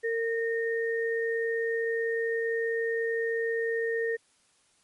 sine tone pair together, 457.7 / 1840 Hz, A#4 / A#6, -32 / -23 cents, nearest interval 2 octaves, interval 2409 cents, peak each -27 / -32 dBFS, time 0.03-4.17 s, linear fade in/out 20 ms, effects white hiss -66 dBFS RMS until 4.83 s + MP3 48 kbps

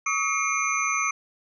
sine tone cluster, 1129 / 1268 / 2167 / 2393 / 6170 Hz, C#6 / D#6 / C#7 / D7 / G8, +31 / +32 / -40 / +32 / -28 cents, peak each -29 dBFS, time 0.06-1.11 s, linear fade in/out 5 ms, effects none

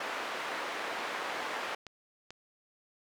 white band-pass noise, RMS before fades -37 dBFS, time 0-1.75 s, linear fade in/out 5 ms, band 400 to 1800 Hz, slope 12 dB/octave
click train, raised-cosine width 0.2 ms, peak -28 dBFS, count 4, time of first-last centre 0.99-2.306 s, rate 2.28 Hz
effects none

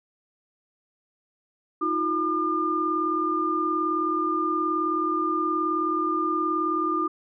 sine tone cluster, 316.6 / 355.5 / 1205 Hz, D#4 / F4 / D6, +30 / +31 / +44 cents, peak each -28 / -30 / -24 dBFS, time 1.81-7.08 s, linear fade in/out 10 ms, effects none

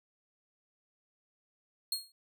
sawtooth tone with exponential decay, 4266 Hz, C8, 33 cents sharp, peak -25 dBFS, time 1.92-2.12 s, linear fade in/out 2 ms, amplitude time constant 43 ms, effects none

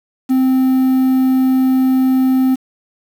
triangle tone with quantisation, 260.5 Hz, C4, 7 cents flat, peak -8 dBFS, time 0.29-2.56 s, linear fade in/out 20 ms, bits 6, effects none

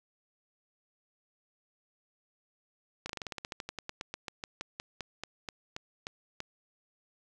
slowing click train, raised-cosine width 0.2 ms, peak -20 dBFS, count 26, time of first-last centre 3.06-6.404 s, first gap 34 ms, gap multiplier 1.1, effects none

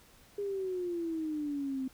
sine exponential sweep, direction down, 410 to 258.3 Hz, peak -32 dBFS, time 0.38-1.88 s, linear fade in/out 5 ms, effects pink hiss -60 dBFS RMS until 1.93 s

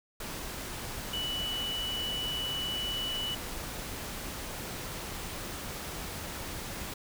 sine tone in noise, 2960 Hz, F#7, in tune, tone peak -32 dBFS, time 1.13-3.35 s, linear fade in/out 5 ms, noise pink, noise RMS -39 dBFS, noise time 0.2-6.94 s, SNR +4 dB, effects none

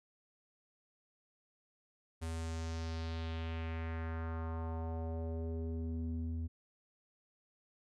square tone with low-pass filter sweep, 81.7 Hz, E2, 15 cents flat, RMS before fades -39 dBFS, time 2.21-6.48 s, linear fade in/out 20 ms, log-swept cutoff 9800 to 180 Hz, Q 2.1, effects none

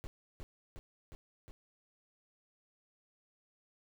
brown noise with echo, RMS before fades -42 dBFS, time 0.04-0.07 s, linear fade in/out 0 ms, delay 360 ms, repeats 4, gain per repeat -2 dB, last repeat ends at 1.51 s, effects none

